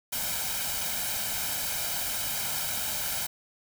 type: noise with comb filter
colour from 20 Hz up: white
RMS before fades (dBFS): -31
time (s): 0.12-3.27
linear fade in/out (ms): 10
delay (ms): 1.3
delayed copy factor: +0.65
effects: none